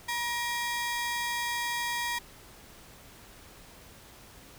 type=ring-modulated tone; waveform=sawtooth; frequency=1424 Hz; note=F6; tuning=33 cents sharp; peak=-23 dBFS; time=0.08-2.19 s; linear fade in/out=10 ms; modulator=466 Hz; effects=pink hiss -52 dBFS RMS until 4.58 s